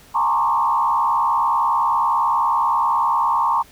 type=tone with frequency modulation; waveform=sine; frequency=1000 Hz; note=B5; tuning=21 cents sharp; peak=-15 dBFS; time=0.14-3.63 s; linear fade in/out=20 ms; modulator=69.9 Hz; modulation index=2; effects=pink hiss -48 dBFS RMS until 3.71 s